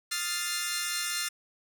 10% pulse chord, F dominant seventh, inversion third, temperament equal, 1244.5 / 1396.9 / 1760 / 2093 Hz, Eb6 / F6 / A6 / C7, 0 / 0 / 0 / 0 cents, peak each -32 / -26 / -26 / -26 dBFS, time 0.11-1.29 s, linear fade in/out 10 ms, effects none

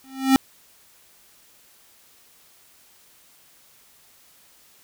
square tone with exponential growth, 266 Hz, C4, 29 cents sharp, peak -10 dBFS, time 0.04-0.36 s, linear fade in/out 0 ms, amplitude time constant 68 ms, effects white hiss -55 dBFS RMS until 4.83 s

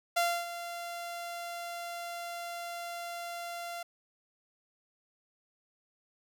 sawtooth tone with ADSR envelope, 690 Hz, F5, 21 cents flat, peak -21 dBFS, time 0.16-3.83 s, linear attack 12 ms, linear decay 280 ms, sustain -13 dB, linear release 6 ms, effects none

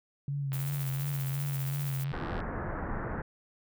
sine tone with vibrato, 138.59 Hz, C#3, in tune, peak -30 dBFS, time 0.28-2.12 s, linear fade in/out 2 ms, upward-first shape sine, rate 2.8 Hz, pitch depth 48 cents each way
click train, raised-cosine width 0.3 ms, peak -29 dBFS, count 159, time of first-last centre 0.52-2.403 s, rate 83.9 Hz
violet noise with tremolo, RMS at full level -40 dBFS, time 0.53-2.04 s, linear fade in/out 0 ms, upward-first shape sine, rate 15 Hz, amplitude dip 45%
pink low-pass noise, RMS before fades -35 dBFS, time 2.13-3.22 s, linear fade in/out 5 ms, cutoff 1800 Hz, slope 48 dB/octave
effects none

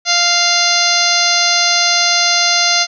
harmonic tone, 697 Hz, F5, 4 cents flat, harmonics 1 / 2 / 3 / 4 / 5 / 6 / 7 / 8 / 9, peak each -20 / -20 / -19 / -22 / -21 / -17 / -17 / -22 / -19 dBFS, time 0.05-2.87 s, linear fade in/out 50 ms, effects none

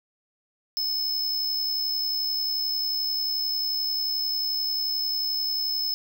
square tone with amplitude modulation, 5210 Hz, E8, 21 cents flat, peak -23 dBFS, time 0.77-5.94 s, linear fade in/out 0 ms, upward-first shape sine, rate 71.3 Hz, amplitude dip 45%, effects none

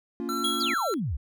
triangle chord, Bb minor, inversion none, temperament equal with one note detuned, 233.1 / 281.9 / 349.2 Hz, Bb3 / Db4 / F4, 0 / +29 / 0 cents, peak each -32 dBFS, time 0.2-0.74 s, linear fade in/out 0 ms
square tone, 1348 Hz, E6, 38 cents sharp, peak -30 dBFS, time 0.29-0.94 s, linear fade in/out 0 ms
square tone with exponential decay, 3322 Hz, G#7, in tune, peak -24 dBFS, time 0.44-1 s, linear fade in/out 5 ms, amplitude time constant 120 ms
sine exponential sweep, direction down, 5140 to 58.27 Hz, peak -26 dBFS, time 0.6-1.17 s, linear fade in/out 10 ms
effects none

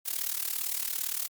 blue noise with amplitude modulation, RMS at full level -28 dBFS, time 0.05-1.28 s, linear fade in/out 20 ms, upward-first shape sine, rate 37.6 Hz, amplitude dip 90%, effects MP3 96 kbps

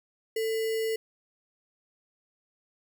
sine tone with sample-and-hold, 444.8 Hz, A4, 19 cents sharp, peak -26 dBFS, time 0.36-0.96 s, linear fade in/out 5 ms, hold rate 2450 Hz, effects none

